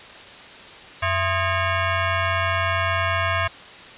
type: ring-modulated tone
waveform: 15% pulse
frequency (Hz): 575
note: D5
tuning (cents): -37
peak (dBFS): -10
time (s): 1.02-3.48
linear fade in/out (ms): 10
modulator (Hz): 483
effects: white hiss -41 dBFS RMS until 3.97 s + resampled to 8000 Hz